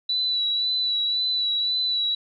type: tone with vibrato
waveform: sine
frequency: 3951 Hz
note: B7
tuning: in tune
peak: -21 dBFS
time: 0.09-2.15 s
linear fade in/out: 5 ms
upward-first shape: sine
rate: 1.9 Hz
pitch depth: 28 cents each way
effects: none